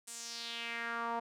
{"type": "tone with band-pass filter sweep", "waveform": "sawtooth", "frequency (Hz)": 233.1, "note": "A#3", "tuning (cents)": 0, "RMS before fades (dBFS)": -40, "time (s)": [0.07, 1.2], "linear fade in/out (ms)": 10, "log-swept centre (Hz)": [8800, 830], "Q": 3, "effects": []}